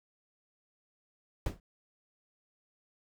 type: noise with exponential decay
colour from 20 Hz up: brown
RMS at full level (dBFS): -27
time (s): 1.46-1.6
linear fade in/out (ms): 2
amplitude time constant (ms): 30
effects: none